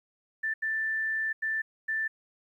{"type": "tone bursts at uneven times", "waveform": "sine", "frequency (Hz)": 1769, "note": "A6", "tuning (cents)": 9, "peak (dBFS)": -27, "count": 4, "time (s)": [[0.43, 0.54], [0.62, 1.33], [1.42, 1.62], [1.88, 2.08]], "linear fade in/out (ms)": 10, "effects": ["11-bit"]}